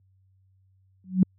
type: tone with exponential growth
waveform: sine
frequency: 186.1 Hz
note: F#3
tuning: 10 cents sharp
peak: -11 dBFS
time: 1.04-1.23 s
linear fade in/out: 2 ms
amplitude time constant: 40 ms
effects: added 95 Hz sine -56 dBFS peak until 1.38 s + high-pass 100 Hz 12 dB/octave